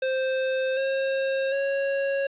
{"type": "tone with pitch steps", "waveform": "square", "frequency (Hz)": [523.3, 537.1, 551.2], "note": ["C5", "C5", "C#5"], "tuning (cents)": [0, 45, -10], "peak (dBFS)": -24, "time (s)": [0.02, 2.27], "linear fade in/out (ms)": 5, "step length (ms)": 750, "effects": ["resampled to 8000 Hz", "9-bit"]}